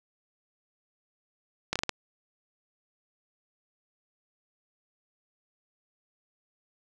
slowing click train, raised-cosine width 0.2 ms, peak -10 dBFS, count 5, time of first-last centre 1.73-1.893 s, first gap 26 ms, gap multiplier 1.31, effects none

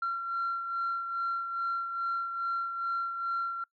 sine beating tone pair, 1368 / 1370.4 Hz, F6 / F6, -36 / -33 cents, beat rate 2.4 Hz, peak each -29 / -38 dBFS, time 0.02-3.64 s, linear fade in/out 5 ms, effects noise-tail reverb RT60 0.1 s tail -24 dB re dry + tanh soft clip ceiling -25 dBFS

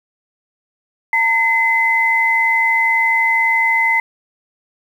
sine tone pair together, 911 / 2043 Hz, A#5 / C7, -40 / -42 cents, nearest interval octave + major second, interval 1398 cents, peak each -18 / -13 dBFS, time 1.13-4 s, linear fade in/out 2 ms, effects 7-bit

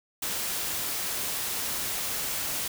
white noise, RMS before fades -31 dBFS, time 0.22-2.68 s, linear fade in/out 5 ms, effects none

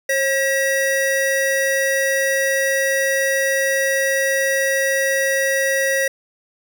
square tone pair together, 539 / 1920.8 Hz, C#5 / B6, -49 / -49 cents, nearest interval octave + minor seventh, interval 2200 cents, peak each -20 dBFS, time 0.09-6.08 s, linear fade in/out 5 ms, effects none

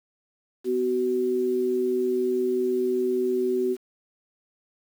sine tone pair together, 250.4 / 375.2 Hz, B3 / F#4, +24 / +24 cents, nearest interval perfect fifth, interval 700 cents, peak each -29 / -22 dBFS, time 0.64-3.77 s, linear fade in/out 50 ms, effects 8-bit

